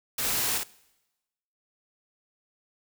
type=noise with echo; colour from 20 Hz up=white; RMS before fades=-29 dBFS; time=0.18-0.58 s; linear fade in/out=5 ms; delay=55 ms; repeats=1; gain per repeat=-3 dB; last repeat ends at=0.635 s; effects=noise-tail reverb RT60 1.0 s tail -22 dB re dry